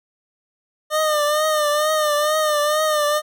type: tone with vibrato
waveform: 25% pulse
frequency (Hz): 606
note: D#5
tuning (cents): -46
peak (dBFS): -13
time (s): 0.9-3.22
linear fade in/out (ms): 50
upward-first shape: triangle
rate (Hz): 2.2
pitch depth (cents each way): 63
effects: none